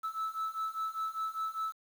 sine beating tone pair, 1306 / 1311 Hz, E6 / E6, -17 / -10 cents, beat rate 5 Hz, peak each -35 / -34 dBFS, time 0.03-1.73 s, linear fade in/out 20 ms, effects tanh soft clip ceiling -30 dBFS + 9-bit

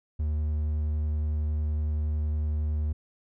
triangle tone, 75.9 Hz, D#2, 42 cents flat, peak -23 dBFS, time 0.19-2.93 s, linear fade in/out 10 ms, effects none

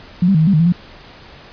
sine tone with pitch steps, 177.4 / 196 / 157.3 / 158.8 / 197.2 / 154.2 / 167.5 / 175.9 Hz, F3 / G3 / D#3 / D#3 / G3 / D#3 / E3 / F3, +27 / 0 / +19 / +36 / +11 / -15 / +28 / +13 cents, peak -9 dBFS, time 0.22-0.724 s, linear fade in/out 5 ms, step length 63 ms, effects pink hiss -40 dBFS RMS until 1.52 s + resampled to 11025 Hz

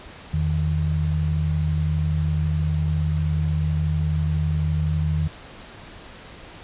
sine tone pair together, 82.87 / 154.9 Hz, E2 / D#3, +10 / -7 cents, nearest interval major seventh, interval 1083 cents, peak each -22 dBFS, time 0.33-5.28 s, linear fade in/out 10 ms, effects pink hiss -42 dBFS RMS until 6.63 s + resampled to 8000 Hz

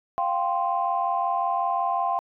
sine chord, F suspended second, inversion none, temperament equal, 698.5 / 784 / 1046.5 Hz, F5 / G5 / C6, 0 / 0 / 0 cents, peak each -26 dBFS, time 0.18-2.19 s, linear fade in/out 0 ms, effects tanh soft clip ceiling -12 dBFS

